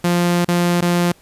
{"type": "tone with dropouts", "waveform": "sawtooth", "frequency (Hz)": 174.61, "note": "F3", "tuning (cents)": 0, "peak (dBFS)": -10, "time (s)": [0.04, 1.12], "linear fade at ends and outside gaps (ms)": 5, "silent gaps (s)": [[0.448, 0.484], [0.809, 0.821]], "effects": ["pink hiss -51 dBFS RMS until 1.21 s", "resampled to 32000 Hz"]}